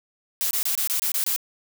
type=noise bursts; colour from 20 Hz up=blue; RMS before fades=-24 dBFS; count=8; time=0.41-1.362 s; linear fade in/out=0 ms; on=98 ms; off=24 ms; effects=none